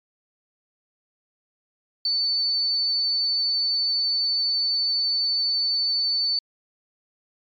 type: tone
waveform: sine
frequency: 4506 Hz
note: C#8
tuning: 28 cents sharp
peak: -20 dBFS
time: 2.05-6.39 s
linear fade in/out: 2 ms
effects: MP3 64 kbps